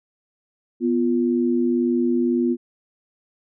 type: tone pair together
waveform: sine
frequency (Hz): 246.1 / 348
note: B3 / F4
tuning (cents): -6 / -6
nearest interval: tritone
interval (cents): 600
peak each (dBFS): -19 / -21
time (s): 0.8-2.57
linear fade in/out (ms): 50
effects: none